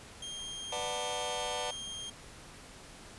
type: tone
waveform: sawtooth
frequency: 3205 Hz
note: G7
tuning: 38 cents sharp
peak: -36 dBFS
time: 0.22-2.1 s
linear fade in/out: 5 ms
type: chord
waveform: sawtooth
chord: B minor seventh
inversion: none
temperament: just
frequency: 493.9 / 592.7 / 740.8 / 889 Hz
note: B4 / D5 / F#5 / A5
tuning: 0 / +16 / +2 / +18 cents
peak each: -36 dBFS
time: 0.72-1.71 s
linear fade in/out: 5 ms
effects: pink hiss -51 dBFS RMS until 3.18 s + resampled to 24000 Hz